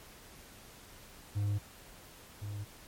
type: tone pair in turn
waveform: triangle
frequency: 102.3 / 102.66 Hz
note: G#2 / G#2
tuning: -26 / -20 cents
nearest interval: unison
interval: 6 cents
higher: second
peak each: -27 / -35 dBFS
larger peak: first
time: 1.35-1.59 / 2.41-2.65 s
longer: neither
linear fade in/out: 20 ms
effects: pink hiss -54 dBFS RMS until 2.87 s + MP3 64 kbps